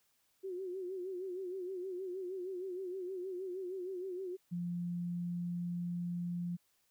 sine tone with vibrato, 370 Hz, F#4, in tune, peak -38 dBFS, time 0.43-4.37 s, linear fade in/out 20 ms, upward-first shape sine, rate 6.4 Hz, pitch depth 80 cents each way
sine tone, 174.4 Hz, F3, 2 cents flat, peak -35 dBFS, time 4.51-6.57 s, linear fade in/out 20 ms
effects white hiss -75 dBFS RMS until 6.9 s

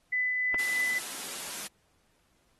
sine tone with tremolo, 2002 Hz, B6, 23 cents sharp, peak -25 dBFS, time 0.12-0.99 s, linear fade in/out 10 ms, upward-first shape triangle, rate 3.3 Hz, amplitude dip 25%
clicks, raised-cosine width 0.5 ms, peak -20 dBFS, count 2, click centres 0.543 / 0.546 s
white high-pass noise, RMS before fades -38 dBFS, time 0.59-1.67 s, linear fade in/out 2 ms, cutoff 160 Hz, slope 24 dB/octave
effects pink hiss -70 dBFS RMS until 2.59 s + AAC 32 kbps

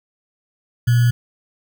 sine tone with sample-and-hold, 120 Hz, B2, 49 cents flat, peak -11 dBFS, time 0.87-1.11 s, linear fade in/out 10 ms, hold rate 1575 Hz, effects none

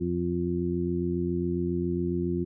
harmonic tone, 87.31 Hz, F2, in tune, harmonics 1 / 2 / 3 / 4, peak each -34 / -30 / -33 / -29 dBFS, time 0-2.45 s, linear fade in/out 20 ms, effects none

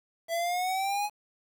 square exponential sweep, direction up, 661 to 841 Hz, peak -28 dBFS, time 0.28-1.1 s, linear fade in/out 50 ms, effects 9-bit

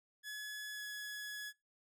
sawtooth tone with pitch glide, 1700 to 1689.2 Hz, G#6 to G#6, +40 to +29 cents, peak -39 dBFS, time 0.23-1.53 s, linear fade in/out 50 ms, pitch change -11 cents, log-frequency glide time 0.73-0.81 s, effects noise-tail reverb RT60 0.2 s tail -22 dB re dry

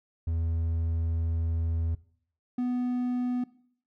triangle tone pair in turn, 82.41 / 247.6 Hz, E2 / B3, 0 / +5 cents, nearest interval octave + perfect fifth, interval 1905 cents, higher second, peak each -24 dBFS, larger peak neither, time 0.27-1.95 / 2.58-3.44 s, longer first, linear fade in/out 5 ms, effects noise-tail reverb RT60 0.6 s tail -20 dB re dry

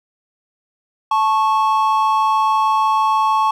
triangle tone pair together, 874.7 / 1101 Hz, A5 / C#6, -10 / -12 cents, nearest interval major third, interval 398 cents, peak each -14 dBFS, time 1.11-3.51 s, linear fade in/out 5 ms, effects none

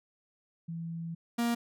sine / 45% pulse tone pair in turn, 166.2 / 235.5 Hz, E3 / A#3, +15 / +18 cents, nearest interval tritone, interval 603 cents, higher second, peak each -35 / -27 dBFS, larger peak second, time 0.68-1.15 / 1.38-1.55 s, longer first, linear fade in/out 10 ms, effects none

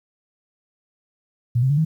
sine tone with pitch steps, 120 / 131.62 / 144.36 / 158.34 Hz, B2 / C3 / D3 / D#3, -49 / +11 / -29 / +31 cents, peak -15 dBFS, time 1.55-1.85 s, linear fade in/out 10 ms, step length 75 ms, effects 9-bit

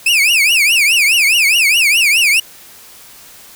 40% pulse tone with vibrato, 2513 Hz, D#7, 17 cents sharp, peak -8 dBFS, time 0.06-2.4 s, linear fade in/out 5 ms, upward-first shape triangle, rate 4.8 Hz, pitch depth 280 cents each way, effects white hiss -39 dBFS RMS until 3.55 s

